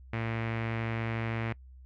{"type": "tone with low-pass filter", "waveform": "sawtooth", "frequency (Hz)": 113.9, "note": "A#2", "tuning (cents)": -40, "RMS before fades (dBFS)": -33, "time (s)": [0.13, 1.53], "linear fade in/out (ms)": 5, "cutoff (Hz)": 2200, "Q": 2.9, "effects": ["noise-tail reverb RT60 0.1 s tail -24 dB re dry", "added 64 Hz sine -48 dBFS peak until 1.85 s"]}